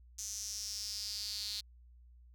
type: tone with high-pass filter sweep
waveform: sawtooth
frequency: 207.7 Hz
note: G#3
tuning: in tune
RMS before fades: -41 dBFS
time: 0.18-1.61 s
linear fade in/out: 10 ms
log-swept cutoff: 6300 to 4200 Hz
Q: 6.6
effects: added 60 Hz sine -56 dBFS peak until 2.34 s